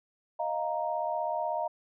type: chord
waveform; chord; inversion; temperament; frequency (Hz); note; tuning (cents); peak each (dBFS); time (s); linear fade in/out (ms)
sine; Eb suspended second; none; equal; 622.3 / 698.5 / 932.3; Eb5 / F5 / Bb5; 0 / 0 / 0; -33; 0.39-1.68; 10
effects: none